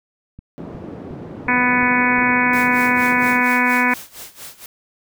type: click train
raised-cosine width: 5 ms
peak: -24 dBFS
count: 6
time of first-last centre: 0.39-2.189 s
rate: 2.78 Hz
type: band-pass noise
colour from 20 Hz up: white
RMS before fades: -33 dBFS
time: 0.58-3.41 s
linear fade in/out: 0 ms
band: 110 to 330 Hz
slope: 12 dB/octave
type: harmonic tone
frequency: 248.1 Hz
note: B3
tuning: 8 cents sharp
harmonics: 1 / 2 / 3 / 4 / 5 / 6 / 7 / 8 / 9 / 10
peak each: -20 / -29 / -28 / -20 / -31 / -23 / -21 / -26 / -20 / -27 dBFS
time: 1.48-3.94 s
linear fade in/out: 5 ms
type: noise with tremolo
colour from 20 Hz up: white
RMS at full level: -34 dBFS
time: 2.53-4.66 s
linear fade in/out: 2 ms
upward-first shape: sine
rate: 4.3 Hz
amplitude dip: 85%
effects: none